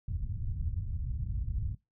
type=low-pass noise; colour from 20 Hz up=white; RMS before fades=-34 dBFS; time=0.08-1.75 s; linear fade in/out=5 ms; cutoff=100 Hz; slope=24 dB/octave; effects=noise-tail reverb RT60 0.2 s tail -20 dB re dry